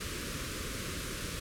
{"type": "band-stop noise", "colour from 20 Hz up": "pink", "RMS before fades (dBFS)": -38, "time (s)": [0, 1.4], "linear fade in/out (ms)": 10, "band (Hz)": [560, 1100], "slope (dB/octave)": 48, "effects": ["low-pass 12000 Hz 12 dB/octave"]}